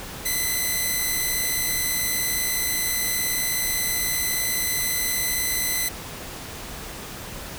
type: tone pair together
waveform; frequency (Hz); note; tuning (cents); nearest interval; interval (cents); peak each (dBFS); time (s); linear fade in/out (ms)
5% pulse; 1986 / 2045; B6 / C7; +9 / -40; minor second; 51; -15; 0.25-5.89; 10
effects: pink hiss -36 dBFS RMS until 7.58 s